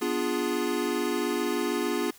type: chord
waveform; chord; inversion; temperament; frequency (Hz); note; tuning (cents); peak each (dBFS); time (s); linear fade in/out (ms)
square; B diminished seventh; none; equal; 246.9 / 293.7 / 349.2 / 415.3; B3 / D4 / F4 / Ab4; 0 / 0 / 0 / 0; -33 / -33 / -31 / -32; 0.01-2.11; 10
effects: white hiss -53 dBFS RMS until 2.18 s